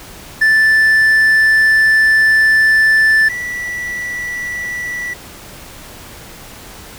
triangle tone pair in turn, 1760 / 1956.8 Hz, A6 / B6, 0 / -16 cents, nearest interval major second, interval 184 cents, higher second, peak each -6 / -18 dBFS, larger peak first, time 0.41-3.29 / 3.29-5.14 s, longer first, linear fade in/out 10 ms, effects pink hiss -35 dBFS RMS until 6.98 s

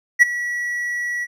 triangle tone with ADSR envelope, 1936 Hz, B6, 35 cents flat, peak -3 dBFS, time 0.19-1.27 s, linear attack 31 ms, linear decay 17 ms, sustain -17 dB, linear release 41 ms, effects none

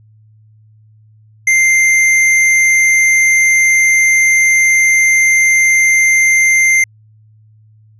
square tone, 2093 Hz, C7, in tune, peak -8 dBFS, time 1.47-6.84 s, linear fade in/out 5 ms, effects added 108 Hz sine -43 dBFS peak until 7.99 s + resampled to 22050 Hz

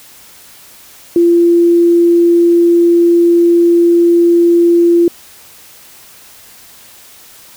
sine tone, 342.6 Hz, F4, 33 cents flat, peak -5 dBFS, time 1.16-5.08 s, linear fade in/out 2 ms, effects white hiss -39 dBFS RMS until 7.56 s

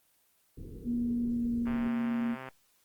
pink low-pass noise, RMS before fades -44 dBFS, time 0.57-1.89 s, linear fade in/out 5 ms, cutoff 480 Hz, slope 96 dB/octave
sine tone with pitch glide, 238.9 to 234.3 Hz, A#3 to A#3, +43 to +9 cents, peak -28 dBFS, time 0.84-2.37 s, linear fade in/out 50 ms, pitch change -34 cents, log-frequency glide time 1.1-1.98 s
click train, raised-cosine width 0.5 ms, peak -27 dBFS, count 108, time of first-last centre 1.67-2.487 s, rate 131 Hz
effects white hiss -69 dBFS RMS until 2.84 s + Opus 24 kbps

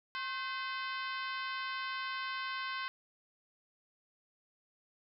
harmonic tone with a mistuned harmonic, 513 Hz, C5, 34 cents flat, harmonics 2 / 3 / 4 / 5 / 6 / 7 / 8 / 9 / 10, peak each -40 / -41 / -45 / -47 / -47 / -52 / -51 / -53 / -55 dBFS, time 0.15-2.88 s, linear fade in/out 0 ms, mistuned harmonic 2, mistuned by +71 cents, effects none

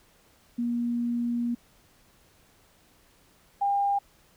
sine tone pair in turn, 238.1 / 802.3 Hz, A#3 / G5, +37 / +40 cents, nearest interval octave + major sixth, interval 2103 cents, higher second, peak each -25 / -22 dBFS, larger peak second, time 0.58-1.55 / 3.61-3.99 s, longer first, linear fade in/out 10 ms, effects pink hiss -61 dBFS RMS until 4.36 s

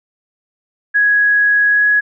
sine tone with pitch glide, 1666 to 1676.6 Hz, G#6 to G#6, +5 to +16 cents, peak -9 dBFS, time 0.94-2.01 s, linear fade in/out 20 ms, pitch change +11 cents, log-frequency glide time 1.69-1.86 s, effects none

